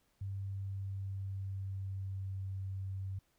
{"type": "tone with pitch glide", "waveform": "sine", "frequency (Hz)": [97.9, 96.05], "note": ["G2", "G2"], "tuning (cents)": [-2, -35], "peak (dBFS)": -37, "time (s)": [0.21, 3.19], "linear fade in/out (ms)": 5, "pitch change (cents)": -33, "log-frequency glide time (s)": [0.38, 2.45], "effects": ["pink hiss -75 dBFS RMS until 3.38 s"]}